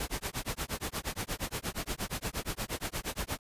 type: noise with tremolo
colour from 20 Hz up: pink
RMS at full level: -33 dBFS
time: 0-3.39 s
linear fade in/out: 2 ms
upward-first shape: sine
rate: 8.5 Hz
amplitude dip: 100%
effects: resampled to 32000 Hz